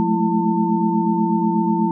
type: tone cluster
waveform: sine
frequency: 178.4 / 213 / 221.2 / 333.1 / 896 Hz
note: F3 / G#3 / A3 / E4 / A5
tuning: +37 / +44 / +9 / +18 / +31 cents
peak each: -22 dBFS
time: 0-1.91 s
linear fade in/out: 0 ms
effects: none